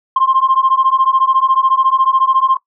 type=beating tone pair; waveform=sine; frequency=1051 / 1065 Hz; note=C6 / C6; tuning=+7 / +30 cents; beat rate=14 Hz; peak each=-12 dBFS; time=0.16-2.57 s; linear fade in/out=5 ms; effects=noise-tail reverb RT60 0.1 s tail -20 dB re dry + tanh soft clip ceiling -3 dBFS